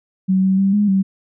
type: tone with pitch steps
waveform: sine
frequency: 188.7 / 190.4 / 195 / 206.8 / 192.8 Hz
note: F#3 / F#3 / G3 / G#3 / G3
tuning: +34 / +50 / -9 / -7 / -28 cents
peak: -12 dBFS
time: 0.28-1.03 s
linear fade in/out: 20 ms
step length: 150 ms
effects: none